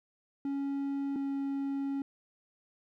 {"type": "tone pair in turn", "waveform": "triangle", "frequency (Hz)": [278.1, 276.3], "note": ["C#4", "C#4"], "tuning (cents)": [6, -6], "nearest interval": "unison", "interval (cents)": 12, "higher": "first", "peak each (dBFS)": [-29, -29], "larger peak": "neither", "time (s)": [[0.45, 1.16], [1.16, 2.02]], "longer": "second", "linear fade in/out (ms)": 2, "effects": []}